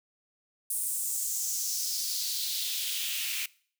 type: noise with high-pass filter sweep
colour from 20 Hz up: white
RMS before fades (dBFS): -32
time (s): 0.7-3.46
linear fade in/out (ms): 5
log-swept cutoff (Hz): 9600 to 2400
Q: 2.8
effects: noise-tail reverb RT60 0.5 s tail -22 dB re dry